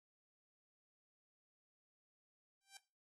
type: tone with exponential growth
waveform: 5% pulse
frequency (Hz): 784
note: G5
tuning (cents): 0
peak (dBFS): -39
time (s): 2.61-2.77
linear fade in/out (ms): 2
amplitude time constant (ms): 34
effects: noise-tail reverb RT60 0.3 s tail -17 dB re dry + AAC 32 kbps